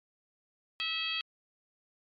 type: harmonic tone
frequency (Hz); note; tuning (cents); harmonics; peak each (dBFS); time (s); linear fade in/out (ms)
650; E5; -24; 2 / 3 / 4 / 5 / 6 / 7; -44 / -43 / -36 / -34 / -43 / -41; 0.8-1.21; 0
effects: MP3 48 kbps